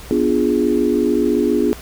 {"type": "chord", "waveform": "sine", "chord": "B diminished seventh", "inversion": "none", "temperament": "equal", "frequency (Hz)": [246.9, 293.7, 349.2, 415.3], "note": ["B3", "D4", "F4", "Ab4"], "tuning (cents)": [0, 0, 0, 0], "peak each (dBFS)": -19, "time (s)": [0.11, 1.73], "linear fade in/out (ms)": 0, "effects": ["added 60 Hz sine -38 dBFS peak until 1.81 s", "pink hiss -38 dBFS RMS until 1.81 s"]}